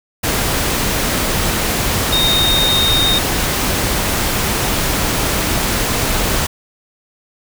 sine tone in noise, 3700 Hz, A#7, 14 cents flat, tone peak -13 dBFS, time 2.12-3.19 s, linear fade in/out 10 ms, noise pink, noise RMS -17 dBFS, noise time 0.23-6.47 s, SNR +1 dB, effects none

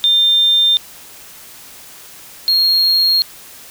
sine / triangle tone pair in turn, 3600 / 4258 Hz, A7 / C8, +39 / +30 cents, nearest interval minor third, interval 291 cents, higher second, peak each -9 dBFS, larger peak neither, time 0.04-0.77 / 2.48-3.22 s, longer second, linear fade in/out 0 ms, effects white hiss -38 dBFS RMS until 3.7 s

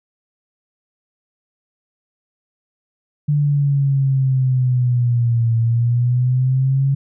sine exponential two-way sweep, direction down then up, 147.9 to 114.3 to 138.4 Hz, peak -13 dBFS, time 3.28-6.95 s, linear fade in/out 10 ms, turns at 5.57 s, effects none

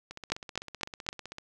two click trains, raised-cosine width 0.2 ms, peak -24 / -9 dBFS, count 21 / 4, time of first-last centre 0.11-1.384 / 0.32-1.089 s, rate 15.7 / 3.9 Hz, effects none

